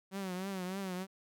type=tone with vibrato; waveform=sawtooth; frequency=188.5 Hz; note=F#3; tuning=32 cents sharp; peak=-33 dBFS; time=0.11-1.07 s; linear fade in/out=50 ms; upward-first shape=triangle; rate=3.3 Hz; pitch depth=100 cents each way; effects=none